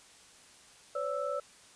sine tone cluster, 513 / 573 / 1319 Hz, C5 / D5 / E6, -34 / -43 / +1 cents, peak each -37 / -34 / -37 dBFS, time 0.95-1.4 s, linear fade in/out 5 ms, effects white hiss -57 dBFS RMS until 1.75 s + resampled to 22050 Hz

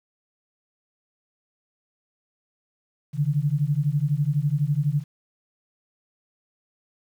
sine beating tone pair, 140 / 152 Hz, C#3 / D#3, +18 / -40 cents, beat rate 12 Hz, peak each -23 dBFS, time 3.13-5.04 s, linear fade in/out 50 ms, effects 9-bit

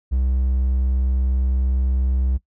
triangle tone, 64.3 Hz, C2, 30 cents flat, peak -15 dBFS, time 0.11-2.38 s, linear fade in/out 20 ms, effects noise-tail reverb RT60 0.1 s tail -19 dB re dry

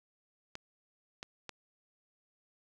clicks, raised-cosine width 0.2 ms, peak -24 dBFS, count 3, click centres 0.554 / 1.229 / 1.493 s, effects none

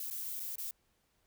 violet noise with dropouts, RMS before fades -40 dBFS, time 0-0.71 s, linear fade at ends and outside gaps 2 ms, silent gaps 0.102-0.109 / 0.397-0.401 / 0.557-0.582 s, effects pink hiss -75 dBFS RMS until 1.26 s

